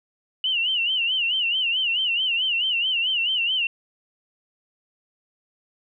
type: tone with vibrato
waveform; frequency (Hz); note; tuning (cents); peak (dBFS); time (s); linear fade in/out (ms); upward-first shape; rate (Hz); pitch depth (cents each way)
sine; 2905; F#7; -32; -20; 0.44-3.67; 2; sine; 4.6; 130
effects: none